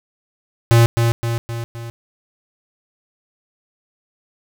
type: tone with echo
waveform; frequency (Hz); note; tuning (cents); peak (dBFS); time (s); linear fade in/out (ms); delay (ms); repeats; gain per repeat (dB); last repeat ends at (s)
square; 116.54; A#2; 0; -9; 0.71-0.86; 0; 260; 4; -5; 1.9
effects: none